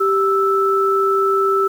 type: tone pair together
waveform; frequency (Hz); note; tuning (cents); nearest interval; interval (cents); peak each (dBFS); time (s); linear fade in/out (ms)
sine; 391.1 / 1317.6; G4 / E6; -4 / -1; octave + major sixth; 2103; -16; 0-1.68; 10
effects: 7-bit